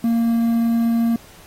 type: tone with quantisation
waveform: triangle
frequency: 231.3 Hz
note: A#3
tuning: 13 cents flat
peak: -13 dBFS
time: 0.04-1.16 s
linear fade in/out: 2 ms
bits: 7
effects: pink hiss -46 dBFS RMS until 1.46 s + AAC 48 kbps